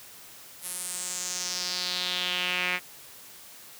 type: tone with band-pass filter sweep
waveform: sawtooth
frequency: 180.3 Hz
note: F#3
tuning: 45 cents flat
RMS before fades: -31 dBFS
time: 0.61-2.8 s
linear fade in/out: 50 ms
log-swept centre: 11000 to 2200 Hz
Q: 3.4
effects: white hiss -48 dBFS RMS until 3.79 s + high-pass 60 Hz 12 dB/octave